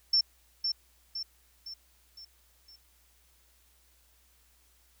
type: tone with echo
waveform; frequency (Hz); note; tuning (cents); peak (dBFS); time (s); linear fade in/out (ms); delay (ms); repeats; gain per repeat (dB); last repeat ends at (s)
sine; 5390; E8; +38; -21; 0.13-0.21; 5; 510; 5; -6; 2.76
effects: added 60 Hz sine -66 dBFS peak until 5 s + white hiss -66 dBFS RMS until 5 s